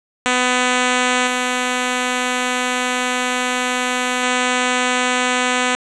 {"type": "tone with level steps", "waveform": "5% pulse", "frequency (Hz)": 250.3, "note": "B3", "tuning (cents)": 23, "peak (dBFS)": [-3, -6, -4], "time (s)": [0.26, 5.75], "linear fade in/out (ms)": 0, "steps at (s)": [1.27, 4.23], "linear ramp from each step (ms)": 2, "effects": ["resampled to 22050 Hz", "7-bit"]}